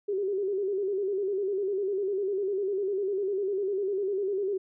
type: tone with vibrato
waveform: sine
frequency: 393.4 Hz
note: G4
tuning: 6 cents sharp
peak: -26 dBFS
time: 0.08-4.58 s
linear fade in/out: 10 ms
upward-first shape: square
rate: 10 Hz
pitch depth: 70 cents each way
effects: none